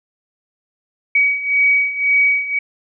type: beating tone pair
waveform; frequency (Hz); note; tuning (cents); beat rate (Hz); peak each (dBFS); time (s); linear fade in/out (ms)
sine; 2263 / 2264.9; C#7 / C#7; +35 / +37; 1.9; -18 / -14; 1.15-2.59; 5
effects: none